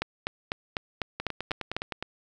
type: two click trains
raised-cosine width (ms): 0.3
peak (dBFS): -16 / -12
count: 9 / 8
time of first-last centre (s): 1.2-2.026 / 0.02-1.766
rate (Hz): 9.69 / 4.01
effects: none